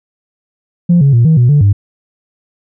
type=tone with pitch steps; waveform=sine; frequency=173.7 / 139.2 / 118 / 159.7 / 121.9 / 146 / 100.5 Hz; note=F3 / C#3 / A#2 / D#3 / B2 / D3 / G2; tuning=-9 / +8 / +22 / +45 / -22 / -10 / +44 cents; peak=-3 dBFS; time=0.89-1.73 s; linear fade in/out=10 ms; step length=120 ms; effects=tanh soft clip ceiling -2 dBFS